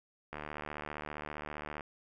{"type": "click train", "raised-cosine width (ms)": 0.5, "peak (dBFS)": -25, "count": 112, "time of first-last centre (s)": [0.33, 1.808], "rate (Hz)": 75.1, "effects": []}